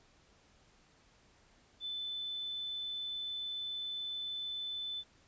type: tone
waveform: sine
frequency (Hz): 3513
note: A7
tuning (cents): -3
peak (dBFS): -37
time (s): 1.8-5.04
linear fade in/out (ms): 50
effects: pink hiss -66 dBFS RMS until 5.27 s + resampled to 16000 Hz